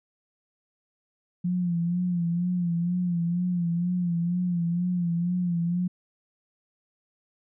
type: tone with vibrato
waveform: sine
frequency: 174.61 Hz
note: F3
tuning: in tune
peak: -23 dBFS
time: 1.44-5.88 s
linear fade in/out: 10 ms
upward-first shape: sine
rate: 2.1 Hz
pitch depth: 58 cents each way
effects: none